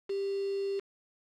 sine tone with quantisation, 394.8 Hz, G4, 12 cents sharp, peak -30 dBFS, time 0.09-0.8 s, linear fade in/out 10 ms, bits 7, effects low-pass 4000 Hz 12 dB/octave

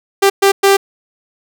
sawtooth tone bursts at uneven times, 394 Hz, G4, 9 cents sharp, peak -3 dBFS, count 3, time 0.22-0.3 / 0.42-0.52 / 0.63-0.77 s, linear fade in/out 10 ms, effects none

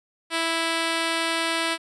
5% pulse tone, 329.6 Hz, E4, in tune, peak -11 dBFS, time 0.3-1.78 s, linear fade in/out 50 ms, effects resampled to 22050 Hz

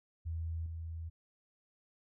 sine tone with level steps, 82 Hz, E2, 9 cents flat, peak -35 / -39 dBFS, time 0.25-1.1 s, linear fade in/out 20 ms, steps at 0.66 s, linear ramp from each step 2 ms, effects none

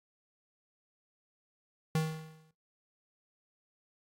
square tone with exponential decay, 158.1 Hz, D#3, 28 cents sharp, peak -26 dBFS, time 1.95-2.51 s, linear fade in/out 2 ms, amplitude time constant 120 ms, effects noise-tail reverb RT60 0.2 s tail -18 dB re dry + AAC 48 kbps

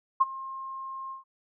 sine tone with ADSR envelope, 1066 Hz, C6, 32 cents sharp, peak -15 dBFS, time 0.2-1.24 s, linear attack 14 ms, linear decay 28 ms, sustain -20 dB, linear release 130 ms, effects none

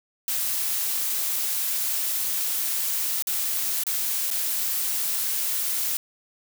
blue noise with dropouts, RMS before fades -26 dBFS, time 0.28-5.97 s, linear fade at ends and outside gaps 1 ms, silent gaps 3.224-3.271 / 3.836-3.867 / 4.304-4.311 s, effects none

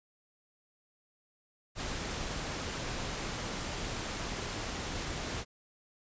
pink noise, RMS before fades -37 dBFS, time 1.75-5.45 s, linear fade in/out 50 ms, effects resampled to 16000 Hz

